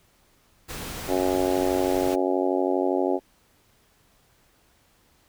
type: noise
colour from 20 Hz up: pink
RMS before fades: -35 dBFS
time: 0.68-2.16 s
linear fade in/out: 20 ms
type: harmonic tone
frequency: 92.5 Hz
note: F#2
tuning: in tune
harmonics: 3 / 4 / 5 / 6 / 7 / 8 / 9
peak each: -27 / -25 / -31 / -29 / -30 / -34 / -32 dBFS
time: 1.07-3.2 s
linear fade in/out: 50 ms
effects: pink hiss -62 dBFS RMS until 5.28 s